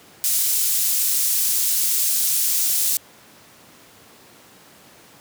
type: high-pass noise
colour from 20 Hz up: pink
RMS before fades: -20 dBFS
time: 0.24-2.97 s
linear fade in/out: 0 ms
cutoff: 7700 Hz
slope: 12 dB/octave
effects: pink hiss -48 dBFS RMS until 5.2 s + high-pass 150 Hz 12 dB/octave